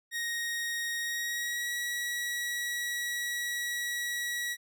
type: tone with pitch glide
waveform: sawtooth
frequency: 1872 to 1924.6 Hz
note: A#6 to B6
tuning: +7 to -45 cents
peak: -28 dBFS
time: 0.11-4.57 s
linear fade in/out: 50 ms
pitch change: +48 cents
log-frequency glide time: 1-1.75 s
effects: none